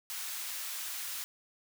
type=high-pass noise; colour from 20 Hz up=white; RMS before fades=-39 dBFS; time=0.1-1.24 s; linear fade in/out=0 ms; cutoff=1100 Hz; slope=12 dB/octave; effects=none